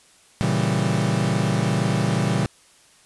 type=chord; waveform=40% pulse; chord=A# diminished seventh; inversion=none; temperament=equal; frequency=116.54 / 138.59 / 164.81 / 196 Hz; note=A#2 / C#3 / E3 / G3; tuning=0 / 0 / 0 / 0 cents; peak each=-24 dBFS; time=0.41-2.46 s; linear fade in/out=0 ms; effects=white hiss -54 dBFS RMS until 3.05 s + resampled to 24000 Hz